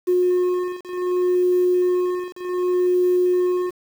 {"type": "beating tone pair", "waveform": "triangle", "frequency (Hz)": [360.4, 361.06], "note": ["F#4", "F#4"], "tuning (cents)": [-45, -42], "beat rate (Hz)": 0.66, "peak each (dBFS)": -17, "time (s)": [0.07, 3.71], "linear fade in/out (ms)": 20, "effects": ["tanh soft clip ceiling -12 dBFS", "7-bit"]}